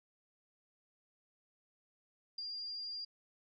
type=tone with ADSR envelope; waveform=sine; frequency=4796 Hz; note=D8; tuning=36 cents sharp; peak=-37 dBFS; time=2.38-3.05 s; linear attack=6 ms; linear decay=17 ms; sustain=-3 dB; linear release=8 ms; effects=none